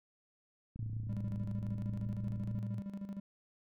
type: click train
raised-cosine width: 5 ms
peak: -34 dBFS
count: 54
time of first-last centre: 0.76-2.581 s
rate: 29.1 Hz
type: tone with pitch glide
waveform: sine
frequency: 109.5 to 112.51 Hz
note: A2 to A2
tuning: -8 to +39 cents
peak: -37 dBFS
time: 0.79-2.8 s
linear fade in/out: 5 ms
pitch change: +47 cents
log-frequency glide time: 1.5-2.38 s
type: tone with tremolo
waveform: triangle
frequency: 198.1 Hz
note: G3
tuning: 18 cents sharp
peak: -36 dBFS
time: 1.09-3.2 s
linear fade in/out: 5 ms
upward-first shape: square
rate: 13 Hz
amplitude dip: 65%
effects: none